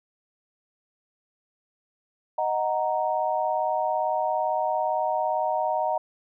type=chord; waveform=sine; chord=D# minor; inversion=none; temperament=equal; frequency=622.3 / 740 / 932.3 Hz; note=D#5 / F#5 / A#5; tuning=0 / 0 / 0 cents; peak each=-27 dBFS; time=2.38-5.98 s; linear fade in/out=5 ms; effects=none